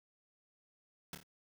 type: noise with echo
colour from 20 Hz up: pink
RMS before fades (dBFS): -43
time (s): 1.13-1.15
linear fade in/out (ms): 2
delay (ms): 27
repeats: 3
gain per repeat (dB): -6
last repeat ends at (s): 1.231
effects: high-pass 80 Hz 12 dB/octave